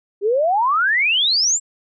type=exponential sweep; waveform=sine; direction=up; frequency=385.6 to 7680 Hz; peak=-14 dBFS; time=0.21-1.6 s; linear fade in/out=50 ms; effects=none